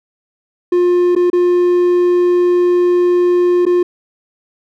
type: tone with dropouts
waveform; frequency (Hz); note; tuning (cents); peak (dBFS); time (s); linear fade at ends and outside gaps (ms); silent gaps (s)
triangle; 354.6; F4; +26; -7; 0.72-3.83; 5; 1.152-1.162 / 1.301-1.33 / 3.654-3.664
effects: none